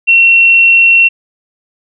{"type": "tone", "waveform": "sine", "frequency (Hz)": 2722, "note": "F7", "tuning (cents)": -45, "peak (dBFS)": -3, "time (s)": [0.07, 1.09], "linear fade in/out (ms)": 20, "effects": []}